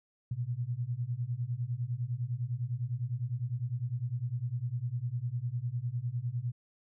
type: beating tone pair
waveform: sine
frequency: 116.3 / 126.2 Hz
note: A#2 / B2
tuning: -4 / +38 cents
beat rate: 9.9 Hz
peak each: -35 / -34 dBFS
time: 0.31-6.52 s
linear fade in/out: 5 ms
effects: none